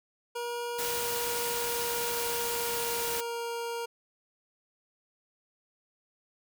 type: tone with pitch glide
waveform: 25% pulse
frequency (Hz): 476.7 to 468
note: A#4 to A#4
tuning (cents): +39 to +7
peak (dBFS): -29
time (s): 0.35-3.86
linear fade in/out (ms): 10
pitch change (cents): -32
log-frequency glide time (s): 0.91-3.45
type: noise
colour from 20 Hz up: white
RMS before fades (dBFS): -34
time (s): 0.78-3.21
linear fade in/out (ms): 10
effects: none